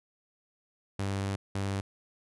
sawtooth tone bursts at uneven times, 98.3 Hz, G2, 5 cents sharp, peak -26 dBFS, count 2, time 0.99-1.36 / 1.55-1.81 s, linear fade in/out 5 ms, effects resampled to 24000 Hz

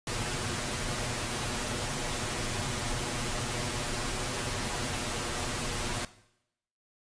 pink noise with comb filter, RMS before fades -33 dBFS, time 0.07-6.05 s, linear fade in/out 2 ms, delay 8.3 ms, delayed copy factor +0.7, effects noise-tail reverb RT60 0.8 s tail -17 dB re dry + resampled to 22050 Hz

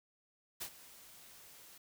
white noise with ADSR envelope, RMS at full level -40 dBFS, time 0.6-1.78 s, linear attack 18 ms, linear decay 74 ms, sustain -17 dB, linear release 5 ms, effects none

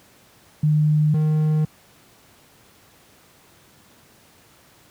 sine / triangle tone pair in turn, 151.9 / 154.29 Hz, D#3 / D#3, -41 / -14 cents, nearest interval unison, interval 27 cents, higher second, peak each -14 dBFS, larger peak neither, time 0.63-1.14 / 1.14-1.65 s, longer neither, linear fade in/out 5 ms, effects pink hiss -53 dBFS RMS until 4.9 s + high-pass 80 Hz 12 dB/octave

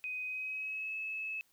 sine tone with pitch glide, 2506 to 2594 Hz, D#7 to E7, +12 to -28 cents, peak -36 dBFS, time 0.04-1.41 s, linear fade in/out 0 ms, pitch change +60 cents, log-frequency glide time 0.25-0.94 s, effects white hiss -71 dBFS RMS until 1.52 s

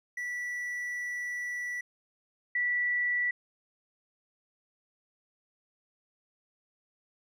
triangle / sine tone pair in turn, 1957 / 1957 Hz, B6 / B6, -16 / -16 cents, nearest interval unison, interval 0 cents, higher neither, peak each -31 / -26 dBFS, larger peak second, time 0.17-1.81 / 2.55-3.31 s, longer first, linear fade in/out 5 ms, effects none

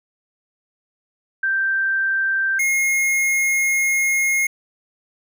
sine / square tone pair in turn, 1568 / 2150 Hz, G6 / C7, 0 / +47 cents, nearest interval perfect fourth, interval 547 cents, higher second, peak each -17 dBFS, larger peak neither, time 1.43-2.59 / 2.59-4.47 s, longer second, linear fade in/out 5 ms, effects none

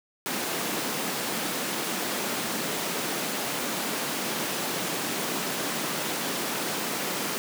pink high-pass noise, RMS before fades -30 dBFS, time 0.26-7.38 s, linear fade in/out 0 ms, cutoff 180 Hz, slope 24 dB/octave, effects none

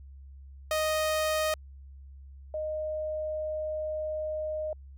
sawtooth / sine tone pair in turn, 622.3 / 617.6 Hz, D#5 / D#5, 0 / -13 cents, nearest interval unison, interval 13 cents, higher first, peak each -22 / -30 dBFS, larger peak first, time 0.71-1.54 / 2.54-4.73 s, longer second, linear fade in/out 2 ms, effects added 68 Hz sine -45 dBFS peak until 4.97 s

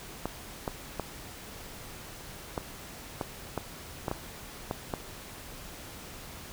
clicks, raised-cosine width 1 ms, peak -16 dBFS, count 10, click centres 0.256 / 0.678 / 0.997 / 2.578 / 3.212 / 3.577 / 4.082 / 4.114 / 4.711 / 4.938 s, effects pink hiss -45 dBFS RMS until 6.52 s

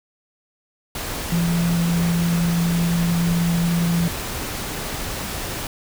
sine tone in noise, 170.4 Hz, F3, 42 cents flat, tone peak -17 dBFS, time 1.32-4.08 s, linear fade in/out 2 ms, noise pink, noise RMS -28 dBFS, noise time 0.95-5.67 s, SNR +8 dB, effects none

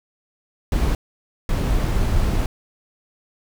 brown noise bursts at uneven times, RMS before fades -19 dBFS, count 2, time 0.72-0.95 / 1.49-2.46 s, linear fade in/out 2 ms, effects none

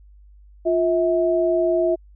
sine tone pair together, 351.3 / 647.3 Hz, F4 / E5, +10 / -32 cents, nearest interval major seventh, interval 1058 cents, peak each -19 dBFS, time 0.65-1.96 s, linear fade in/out 20 ms, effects added 50 Hz sine -45 dBFS peak until 2.15 s

